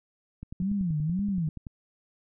click train, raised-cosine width 5 ms, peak -26 dBFS, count 14, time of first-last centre 0.43-1.668 s, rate 10.5 Hz
sine tone with vibrato, 174.61 Hz, F3, in tune, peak -25 dBFS, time 0.6-1.49 s, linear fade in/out 2 ms, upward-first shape sine, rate 1.9 Hz, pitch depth 270 cents each way
effects none

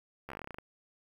slowing click train, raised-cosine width 0.5 ms, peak -27 dBFS, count 13, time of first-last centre 0.29-0.585 s, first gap 13 ms, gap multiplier 1.11, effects 9-bit

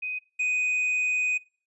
sine / triangle tone pair in turn, 2504 / 2495 Hz, D#7 / D#7, +10 / +4 cents, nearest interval unison, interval 6 cents, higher first, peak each -29 / -22 dBFS, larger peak second, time 0.02-0.19 / 0.39-1.38 s, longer second, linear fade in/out 10 ms, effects noise-tail reverb RT60 0.4 s tail -22 dB re dry + resampled to 24000 Hz

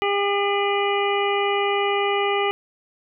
harmonic tone with a mistuned harmonic, 402.8 Hz, G4, 47 cents sharp, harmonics 1 / 2 / 3 / 5 / 6 / 7, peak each -22 / -25 / -27 / -29 / -30 / -30 dBFS, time 0.02-2.51 s, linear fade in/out 0 ms, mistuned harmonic 7, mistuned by +64 cents, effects none

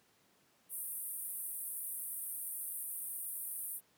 pink band-pass noise, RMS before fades -42 dBFS, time 0.69-3.81 s, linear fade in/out 50 ms, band 8900 to 16000 Hz, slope 96 dB/octave, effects pink hiss -70 dBFS RMS until 3.97 s + high-pass 150 Hz 12 dB/octave

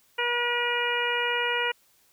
harmonic tone, 480.8 Hz, B4, 46 cents flat, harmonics 1 / 2 / 3 / 4 / 5 / 6, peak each -31 / -31 / -31 / -31 / -31 / -31 dBFS, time 0.18-1.72 s, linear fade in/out 10 ms, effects white hiss -63 dBFS RMS until 2.12 s

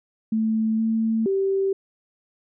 sine tone with pitch steps, 220.6 / 223.5 / 388.7 Hz, A3 / A3 / G4, +5 / +27 / -15 cents, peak -19 dBFS, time 0.32-1.73 s, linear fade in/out 5 ms, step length 470 ms, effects none

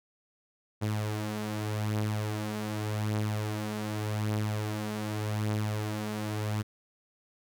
sawtooth beating tone pair, 105.8 / 106.65 Hz, G#2 / G#2, +33 / +46 cents, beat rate 0.85 Hz, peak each -32 / -27 dBFS, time 0.81-6.63 s, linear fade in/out 20 ms, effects none

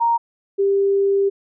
sine tone pair in turn, 932.3 / 395.7 Hz, A#5 / G4, 0 / +16 cents, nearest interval octave + minor third, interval 1484 cents, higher first, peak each -14 dBFS, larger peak neither, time 0-0.18 / 0.58-1.3 s, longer second, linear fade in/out 20 ms, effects none

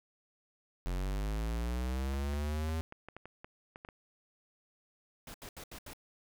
square linear sweep, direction up, 43.78 to 81.2 Hz, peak -33 dBFS, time 0.86-2.81 s, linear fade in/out 0 ms
clicks, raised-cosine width 0.5 ms, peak -31 dBFS, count 11, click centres 2.139 / 2.335 / 2.691 / 2.924 / 3.086 / 3.166 / 3.256 / 3.445 / 3.759 / 3.849 / 3.888 s
pink noise bursts, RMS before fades -47 dBFS, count 5, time 5.27-5.934 s, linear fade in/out 2 ms, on 72 ms, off 76 ms
effects none

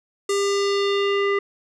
square tone with low-pass filter sweep, 400 Hz, G4, 35 cents sharp, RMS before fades -21 dBFS, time 0.29-1.39 s, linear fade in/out 5 ms, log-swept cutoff 8200 to 2000 Hz, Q 2.2, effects none

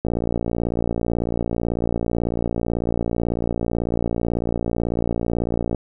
click train, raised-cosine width 2 ms, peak -9 dBFS, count 332, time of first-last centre 0.05-5.747 s, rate 58.1 Hz, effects none

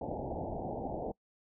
white low-pass noise, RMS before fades -38 dBFS, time 0.01-1.12 s, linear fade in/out 5 ms, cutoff 850 Hz, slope 96 dB/octave, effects noise-tail reverb RT60 0.1 s tail -24 dB re dry

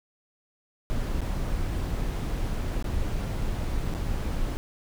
brown noise with dropouts, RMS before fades -28 dBFS, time 0.9-4.57 s, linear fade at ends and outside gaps 0 ms, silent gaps 1.206-1.216 / 2.825-2.843 / 3.939-3.949 s, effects none

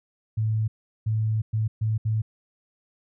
sine tone bursts at uneven times, 109.5 Hz, A2, 8 cents flat, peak -21 dBFS, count 5, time 0.37-0.68 / 1.06-1.42 / 1.53-1.68 / 1.81-1.98 / 2.05-2.22 s, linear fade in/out 10 ms, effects none

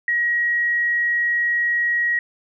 sine tone, 1900 Hz, A#6, 33 cents sharp, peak -17 dBFS, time 0.08-2.19 s, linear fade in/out 2 ms, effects none

